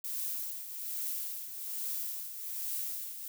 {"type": "noise with tremolo", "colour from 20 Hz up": "violet", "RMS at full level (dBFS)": -35, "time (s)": [0.04, 3.28], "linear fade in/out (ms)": 2, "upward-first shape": "triangle", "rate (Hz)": 1.2, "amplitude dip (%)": 65, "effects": []}